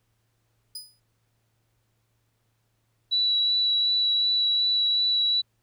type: tone with exponential decay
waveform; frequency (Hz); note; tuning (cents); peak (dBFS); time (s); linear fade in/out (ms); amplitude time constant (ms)
sawtooth; 4978; D#8; 0; -29; 0.75-1; 5; 53
type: tone with vibrato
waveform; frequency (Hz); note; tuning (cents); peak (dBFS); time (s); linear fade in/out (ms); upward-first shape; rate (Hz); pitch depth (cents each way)
sine; 3931; B7; -9; -20; 3.11-5.42; 20; sine; 2.7; 11
effects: added 113 Hz sine -70 dBFS peak until 5.62 s + pink hiss -74 dBFS RMS until 5.62 s